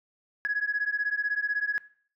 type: beating tone pair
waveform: sine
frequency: 1668 / 1684 Hz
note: G#6 / G#6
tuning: +7 / +24 cents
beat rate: 16 Hz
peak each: -28 / -28 dBFS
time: 0.45-1.78 s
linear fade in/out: 0 ms
effects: noise-tail reverb RT60 0.5 s tail -19 dB re dry + tanh soft clip ceiling -19 dBFS